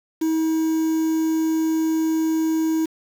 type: tone with quantisation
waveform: triangle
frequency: 320 Hz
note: D#4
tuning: 49 cents sharp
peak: -16 dBFS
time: 0.21-2.86 s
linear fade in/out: 10 ms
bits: 6
effects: none